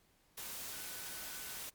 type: tone in noise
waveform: sine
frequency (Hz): 1495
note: F#6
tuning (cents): +17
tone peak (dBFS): -56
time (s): 0.72-1.58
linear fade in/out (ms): 10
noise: white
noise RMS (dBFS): -45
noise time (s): 0.37-1.7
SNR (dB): -14
effects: pink hiss -71 dBFS RMS until 1.74 s + MP3 96 kbps